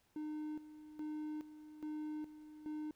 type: tone with tremolo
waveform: triangle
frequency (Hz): 305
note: D#4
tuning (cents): -34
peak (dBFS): -38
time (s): 0.16-2.91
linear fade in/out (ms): 2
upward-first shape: square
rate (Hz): 1.2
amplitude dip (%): 75
effects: pink hiss -75 dBFS RMS until 2.95 s